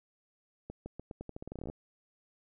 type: accelerating click train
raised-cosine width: 2 ms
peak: -28 dBFS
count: 18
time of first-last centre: 0.7-1.699 s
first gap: 160 ms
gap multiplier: 0.85
effects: none